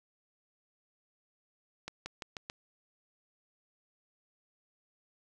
accelerating click train, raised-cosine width 0.2 ms, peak -22 dBFS, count 5, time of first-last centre 1.88-2.499 s, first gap 180 ms, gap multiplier 0.9, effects none

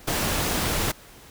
pink noise, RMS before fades -25 dBFS, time 0.07-0.92 s, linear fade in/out 10 ms, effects pink hiss -48 dBFS RMS until 1.3 s

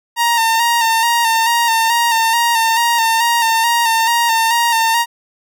sawtooth tone with vibrato, 922 Hz, A#5, 19 cents flat, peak -8 dBFS, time 0.16-5.06 s, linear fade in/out 50 ms, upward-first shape square, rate 2.3 Hz, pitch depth 33 cents each way, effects none

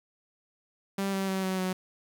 sawtooth tone with pitch steps, 196 / 193.3 / 190.64 / 188.02 / 185.43 Hz, G3 / G3 / G3 / F#3 / F#3, 0 / -24 / -48 / +28 / +4 cents, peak -24 dBFS, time 0.98-1.73 s, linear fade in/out 5 ms, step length 150 ms, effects 10-bit

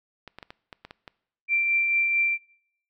clicks, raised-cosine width 0.3 ms, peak -24 dBFS, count 8, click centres 0.277 / 0.386 / 0.428 / 0.505 / 0.728 / 0.85 / 0.909 / 1.078 s
sine tone with tremolo, 2356 Hz, D7, 5 cents sharp, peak -19 dBFS, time 1.48-2.38 s, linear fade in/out 50 ms, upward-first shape triangle, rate 4.5 Hz, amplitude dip 35%
effects noise-tail reverb RT60 0.7 s tail -22 dB re dry

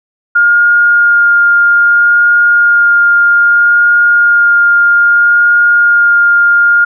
sine tone with vibrato, 1414 Hz, F6, 21 cents sharp, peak -4 dBFS, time 0.35-6.85 s, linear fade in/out 10 ms, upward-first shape sine, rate 0.62 Hz, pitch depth 9 cents each way, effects none

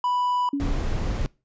triangle tone, 987.8 Hz, B5, in tune, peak -19 dBFS, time 0.04-0.49 s, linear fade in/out 2 ms
sine tone with exponential decay, 281.8 Hz, C#4, 29 cents sharp, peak -20 dBFS, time 0.53-0.99 s, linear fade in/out 5 ms, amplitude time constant 98 ms
brown noise, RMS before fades -25 dBFS, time 0.6-1.26 s, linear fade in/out 0 ms
effects noise-tail reverb RT60 0.3 s tail -23 dB re dry + resampled to 16000 Hz

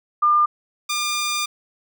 sine / 10% pulse tone pair in turn, 1202 / 1202 Hz, D6 / D6, +40 / +40 cents, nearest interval unison, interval 0 cents, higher neither, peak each -13 dBFS, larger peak neither, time 0.22-0.46 / 0.89-1.46 s, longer second, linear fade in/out 10 ms, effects none

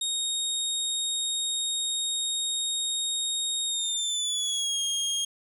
25% pulse tone with pitch glide, 3729 to 3246 Hz, A#7 to G#7, 0 to -40 cents, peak -22 dBFS, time 0.01-5.25 s, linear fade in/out 5 ms, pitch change -240 cents, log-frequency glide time 3.66-4.81 s, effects none

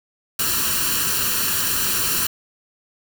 white noise with comb filter, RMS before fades -21 dBFS, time 0.39-2.27 s, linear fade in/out 5 ms, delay 0.7 ms, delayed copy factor +0.75, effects none

